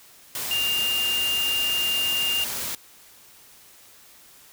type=tone in noise; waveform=sine; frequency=2805 Hz; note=F7; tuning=7 cents sharp; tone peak=-22 dBFS; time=0.51-2.44 s; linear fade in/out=2 ms; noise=white; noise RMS=-30 dBFS; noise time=0.35-2.75 s; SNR=+5 dB; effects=white hiss -51 dBFS RMS until 4.52 s